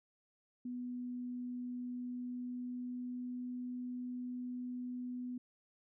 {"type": "tone with pitch glide", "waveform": "sine", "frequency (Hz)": [246.9, 248.3], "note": ["B3", "B3"], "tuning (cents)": [0, 9], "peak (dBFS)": -39, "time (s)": [0.65, 5.38], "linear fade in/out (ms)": 5, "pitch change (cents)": 9, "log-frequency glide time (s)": [1.92, 3.51], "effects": []}